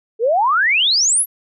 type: exponential sweep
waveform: sine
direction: up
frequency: 424.6 to 11970 Hz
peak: -12 dBFS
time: 0.19-1.26 s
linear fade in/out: 50 ms
effects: none